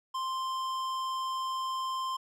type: tone with tanh clipping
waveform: sine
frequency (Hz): 1046.5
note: C6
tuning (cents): 0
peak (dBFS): -33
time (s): 0.14-2.17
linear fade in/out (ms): 10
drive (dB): 15
effects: none